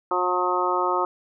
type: harmonic tone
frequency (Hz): 180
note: F#3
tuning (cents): -47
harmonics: 2 / 3 / 4 / 5 / 6 / 7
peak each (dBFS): -27 / -30 / -30 / -26 / -27 / -26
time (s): 0.11-1.05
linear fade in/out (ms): 2
effects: none